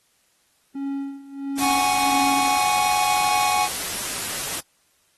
triangle tone with tremolo, 276.6 Hz, C#4, 4 cents flat, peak -22 dBFS, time 0.75-2.58 s, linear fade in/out 5 ms, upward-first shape sine, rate 1.5 Hz, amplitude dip 85%
white noise, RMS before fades -28 dBFS, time 1.57-4.61 s, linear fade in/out 20 ms
square chord, F# suspended second, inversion none, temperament equal, 740 / 830.6 / 1108.7 Hz, F#5 / G#5 / C#6, 0 / 0 / 0 cents, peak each -25 / -23 / -28 dBFS, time 1.59-3.69 s, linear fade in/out 50 ms
effects white hiss -64 dBFS RMS until 5.17 s + AAC 32 kbps

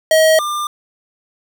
square tone pair in turn, 635 / 1196 Hz, D#5 / D6, +35 / +31 cents, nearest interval major seventh, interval 1096 cents, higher second, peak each -9 / -19 dBFS, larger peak first, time 0.11-0.39 / 0.39-0.67 s, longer neither, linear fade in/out 2 ms, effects none

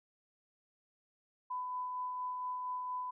sine tone with tremolo, 1001 Hz, B5, 23 cents sharp, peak -35 dBFS, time 1.5-3.11 s, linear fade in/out 10 ms, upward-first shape sine, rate 4.3 Hz, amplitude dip 25%, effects none

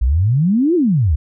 sine exponential two-way sweep, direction up then down, 55 to 370 to 65.5 Hz, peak -11 dBFS, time 0.01-1.16 s, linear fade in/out 10 ms, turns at 0.75 s, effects none

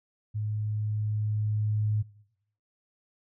sine tone with level ramp, 106.4 Hz, G#2, 42 cents sharp, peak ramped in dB -28 to -23 dBFS, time 0.34-2.03 s, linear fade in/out 20 ms, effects noise-tail reverb RT60 0.8 s tail -22 dB re dry

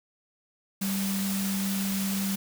sine tone in noise, 195.2 Hz, G3, 7 cents flat, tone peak -27 dBFS, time 0.81-2.36 s, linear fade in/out 10 ms, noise white, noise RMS -34 dBFS, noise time 0.81-2.36 s, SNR +4 dB, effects none

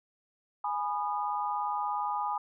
sine chord, G# minor, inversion none, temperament equal with one note detuned, 830.6 / 987.8 / 1225.2 Hz, G#5 / B5 / D#6, 0 / 0 / -27 cents, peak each -32 / -34 / -35 dBFS, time 0.64-2.38 s, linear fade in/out 5 ms, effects none

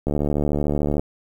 click train, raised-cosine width 2 ms, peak -9 dBFS, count 69, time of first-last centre 0.07-0.995 s, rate 73.5 Hz, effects 8-bit

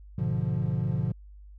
triangle chord, G# diminished seventh, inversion none, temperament equal, 103.83 / 123.47 / 146.83 / 174.61 Hz, G#2 / B2 / D3 / F3, 0 / 0 / 0 / 0 cents, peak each -30 / -27 / -28 / -29 dBFS, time 0.18-1.12 s, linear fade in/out 5 ms, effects tanh soft clip ceiling -15 dBFS + added 50 Hz sine -45 dBFS peak until 1.58 s

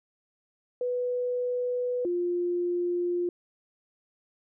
sine tone pair in turn, 493.9 / 351.6 Hz, B4 / F4, 0 / +12 cents, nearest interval tritone, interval 588 cents, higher first, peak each -26 / -25 dBFS, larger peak second, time 0.81-2.05 / 2.05-3.29 s, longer neither, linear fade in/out 2 ms, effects none

